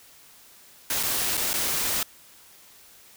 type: noise with dropouts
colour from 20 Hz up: white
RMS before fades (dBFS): -26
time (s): 0.9-2.03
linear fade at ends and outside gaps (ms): 2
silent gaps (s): 1.029-1.033 / 1.371-1.375 / 1.532-1.539
effects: white hiss -52 dBFS RMS until 3.16 s